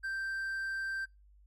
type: tone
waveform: triangle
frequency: 1568 Hz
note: G6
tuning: in tune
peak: -32 dBFS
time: 0.03-1.06 s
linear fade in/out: 20 ms
effects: noise-tail reverb RT60 0.2 s tail -22 dB re dry + added 50 Hz sine -58 dBFS peak until 1.46 s